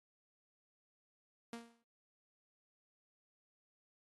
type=tone with exponential decay; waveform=sawtooth; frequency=233.1 Hz; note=A#3; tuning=in tune; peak=-38 dBFS; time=1.53-1.83 s; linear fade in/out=2 ms; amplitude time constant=64 ms; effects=AAC 32 kbps